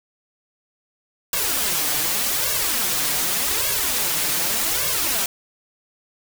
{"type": "noise with flanger", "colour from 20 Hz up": "white", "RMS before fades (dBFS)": -22, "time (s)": [1.33, 5.26], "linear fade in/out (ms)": 2, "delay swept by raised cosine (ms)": [1.8, 6.8], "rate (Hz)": 0.85, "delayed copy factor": 1, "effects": []}